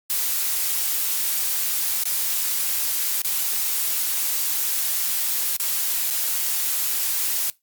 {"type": "noise with dropouts", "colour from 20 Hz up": "blue", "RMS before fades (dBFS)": -23, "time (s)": [0.1, 7.5], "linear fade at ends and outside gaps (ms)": 0, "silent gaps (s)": [[2.036, 2.055], [3.218, 3.247], [5.565, 5.599], [6.102, 6.107]], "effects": ["noise-tail reverb RT60 0.2 s tail -22 dB re dry", "Opus 48 kbps"]}